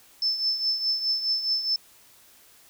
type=tone with tremolo; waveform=sine; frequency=5274 Hz; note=E8; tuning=in tune; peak=-20 dBFS; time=0.22-1.76 s; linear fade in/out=2 ms; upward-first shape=triangle; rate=4.8 Hz; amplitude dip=70%; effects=white hiss -55 dBFS RMS until 2.69 s